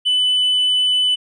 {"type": "tone with tanh clipping", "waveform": "triangle", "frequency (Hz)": 2998, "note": "F#7", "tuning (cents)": 22, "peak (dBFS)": -14, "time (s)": [0.05, 1.16], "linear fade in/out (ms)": 20, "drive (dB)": 6, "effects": ["resampled to 22050 Hz"]}